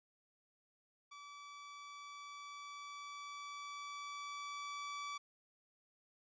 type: tone with level ramp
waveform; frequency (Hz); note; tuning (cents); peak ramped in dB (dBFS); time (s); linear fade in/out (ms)
sawtooth; 1152; D6; -34; -48 to -38; 1.11-5.18; 10
effects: resampled to 16000 Hz